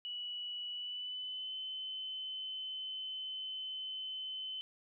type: tone with pitch glide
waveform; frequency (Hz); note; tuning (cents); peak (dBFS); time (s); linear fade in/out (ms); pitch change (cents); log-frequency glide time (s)
sine; 2942 to 3049; F#7 to G7; -11 to -49; -39; 0.05-4.61; 0; +62; 0.71-1.55
effects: none